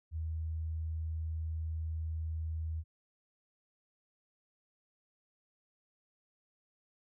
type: tone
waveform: sine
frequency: 80 Hz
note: D#2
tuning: 49 cents sharp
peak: -34 dBFS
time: 0.11-2.84 s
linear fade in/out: 50 ms
effects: none